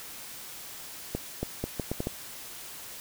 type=accelerating click train; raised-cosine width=2 ms; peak=-16 dBFS; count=7; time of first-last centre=1.15-2.071 s; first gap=280 ms; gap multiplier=0.75; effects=white hiss -43 dBFS RMS until 3 s